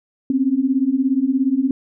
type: beating tone pair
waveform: sine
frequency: 255.2 / 272.2 Hz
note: C4 / C#4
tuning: -43 / -31 cents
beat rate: 17 Hz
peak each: -19 / -17 dBFS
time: 0.3-1.71 s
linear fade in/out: 2 ms
effects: none